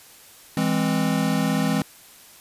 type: chord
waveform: square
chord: E augmented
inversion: none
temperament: equal with one note detuned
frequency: 164.81 / 205.6 / 261.6 Hz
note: E3 / G#3 / B#3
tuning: 0 / -17 / 0 cents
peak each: -25 dBFS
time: 0.57-1.82 s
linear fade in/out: 2 ms
effects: white hiss -48 dBFS RMS until 2.4 s + resampled to 32000 Hz